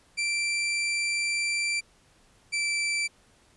sawtooth tone pair in turn, 2349 / 2333 Hz, D7 / D7, 0 / -12 cents, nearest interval unison, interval 12 cents, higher first, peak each -22 dBFS, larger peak neither, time 0.17-1.81 / 2.52-3.08 s, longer first, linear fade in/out 20 ms, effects pink hiss -61 dBFS RMS until 3.56 s + resampled to 24000 Hz

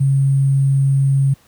sine tone with sample-and-hold, 136.7 Hz, C#3, 24 cents flat, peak -11 dBFS, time 0-1.34 s, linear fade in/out 10 ms, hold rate 8820 Hz, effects pink hiss -53 dBFS RMS until 1.47 s + high-pass 60 Hz 12 dB/octave

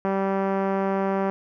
5% pulse tone with low-pass filter, 194.2 Hz, G3, 16 cents flat, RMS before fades -24 dBFS, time 0.05-1.3 s, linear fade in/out 0 ms, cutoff 750 Hz, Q 0.63, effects none

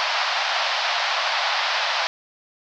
pink band-pass noise, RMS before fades -23 dBFS, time 0-2.07 s, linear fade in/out 0 ms, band 650 to 5200 Hz, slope 48 dB/octave, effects none

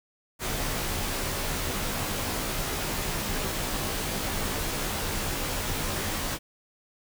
pink noise with comb filter, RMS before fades -30 dBFS, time 0.39-6.39 s, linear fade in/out 50 ms, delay 17 ms, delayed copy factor -0.7, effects none

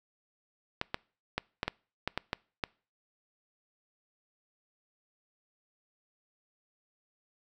clicks, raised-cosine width 0.3 ms, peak -14 dBFS, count 9, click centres 0.814 / 0.944 / 1.38 / 1.631 / 1.68 / 2.076 / 2.176 / 2.331 / 2.638 s, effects noise-tail reverb RT60 0.4 s tail -25 dB re dry

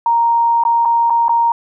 sine tone with dropouts, 932.3 Hz, A#5, in tune, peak -10 dBFS, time 0.06-1.52 s, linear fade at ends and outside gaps 2 ms, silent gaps 0.637-0.651 / 0.851-0.855 / 1.099-1.104 / 1.283-1.293 s, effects none

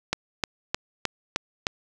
click train, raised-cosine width 0.2 ms, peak -6 dBFS, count 6, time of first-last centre 0.13-1.668 s, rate 3.25 Hz, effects none

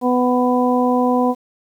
harmonic tone, 248.9 Hz, B3, 14 cents sharp, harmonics 1 / 2 / 3 / 4, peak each -16 / -19 / -21 / -22 dBFS, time 0.01-1.35 s, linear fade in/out 50 ms, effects 8-bit

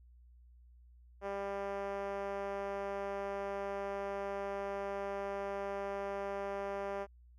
5% pulse tone with band-pass filter, 198.5 Hz, G3, 22 cents sharp, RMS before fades -39 dBFS, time 1.21-7.07 s, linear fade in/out 50 ms, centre 520 Hz, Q 1.8, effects added 60 Hz sine -57 dBFS peak until 7.38 s

